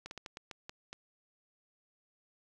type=slowing click train; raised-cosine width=0.2 ms; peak=-26 dBFS; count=8; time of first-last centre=0.06-0.93 s; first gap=51 ms; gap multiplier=1.29; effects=none